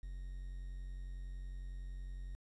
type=tone with quantisation; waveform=triangle; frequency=45.44 Hz; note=F#1; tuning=31 cents flat; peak=-40 dBFS; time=0.03-2.35 s; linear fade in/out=0 ms; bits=11; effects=resampled to 24000 Hz